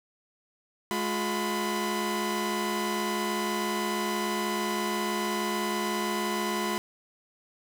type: tone cluster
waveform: sawtooth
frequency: 211.5 / 356.8 / 1001 Hz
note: G#3 / F4 / B5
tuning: +32 / +37 / +23 cents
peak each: -28 dBFS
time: 0.91-6.78 s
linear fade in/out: 0 ms
effects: none